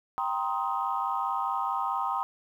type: chord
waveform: sine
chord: C minor seventh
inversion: second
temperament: just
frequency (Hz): 784.9 / 941.9 / 1046.5 / 1255.8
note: G5 / Bb5 / C6 / Eb6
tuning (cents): +2 / +18 / 0 / +16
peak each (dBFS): -32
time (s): 0.18-2.23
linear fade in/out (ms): 0
effects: tanh soft clip ceiling -16 dBFS + 10-bit